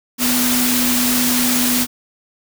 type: tone in noise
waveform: sine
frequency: 246.9 Hz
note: B3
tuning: in tune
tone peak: -18 dBFS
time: 0.18-1.87 s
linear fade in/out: 50 ms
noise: white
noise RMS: -18 dBFS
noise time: 0.18-1.87 s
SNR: -3 dB
effects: none